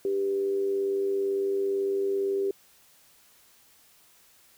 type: tone with amplitude modulation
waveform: sine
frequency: 394 Hz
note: G4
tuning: 9 cents sharp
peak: -22 dBFS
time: 0.05-2.51 s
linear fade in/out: 2 ms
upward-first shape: sine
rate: 97.9 Hz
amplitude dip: 45%
effects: white hiss -59 dBFS RMS until 4.57 s